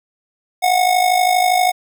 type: tone with amplitude modulation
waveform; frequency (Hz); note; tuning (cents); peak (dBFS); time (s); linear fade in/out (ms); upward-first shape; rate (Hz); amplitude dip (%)
square; 730; F#5; -24; -10; 0.62-1.72; 20; sine; 52.5; 65
effects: none